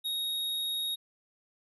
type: tone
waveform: square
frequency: 3756 Hz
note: A#7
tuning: 12 cents sharp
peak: -31 dBFS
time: 0.04-0.96 s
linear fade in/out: 20 ms
effects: resampled to 32000 Hz